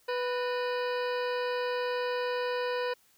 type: harmonic tone with a mistuned harmonic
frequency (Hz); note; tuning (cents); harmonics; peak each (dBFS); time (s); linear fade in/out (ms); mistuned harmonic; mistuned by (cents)
493.9; B4; 0; 1 / 2 / 3 / 4 / 5 / 6 / 8 / 9 / 10; -30 / -36 / -40 / -42 / -44 / -46 / -48 / -49 / -50; 0.08-2.94; 10; 4; -140
effects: white hiss -65 dBFS RMS until 3.17 s